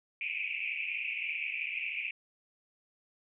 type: band-pass noise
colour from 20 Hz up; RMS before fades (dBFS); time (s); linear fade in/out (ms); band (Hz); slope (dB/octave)
white; -36; 0.21-2.11; 2; 2300 to 2600; 96
effects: none